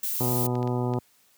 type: noise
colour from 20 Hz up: violet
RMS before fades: -29 dBFS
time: 0.03-0.47 s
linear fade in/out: 5 ms
type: harmonic tone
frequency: 123.47 Hz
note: B2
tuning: in tune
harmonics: 1 / 2 / 3 / 4 / 5 / 6 / 7 / 8 / 10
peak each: -26 / -30 / -31 / -36 / -40 / -38 / -38 / -40 / -45 dBFS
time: 0.2-0.99 s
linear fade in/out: 5 ms
type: clicks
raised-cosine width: 0.2 ms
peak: -26 dBFS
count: 4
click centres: 0.554 / 0.629 / 0.675 / 0.937 s
effects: white hiss -62 dBFS RMS until 1.37 s + high-pass 80 Hz 12 dB/octave